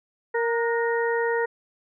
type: harmonic tone with a mistuned harmonic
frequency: 465 Hz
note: A#4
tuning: 4 cents flat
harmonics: 1 / 2 / 3 / 4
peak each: -23 / -29 / -33 / -29 dBFS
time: 0.34-1.46 s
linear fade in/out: 10 ms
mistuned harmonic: 3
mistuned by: +57 cents
effects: none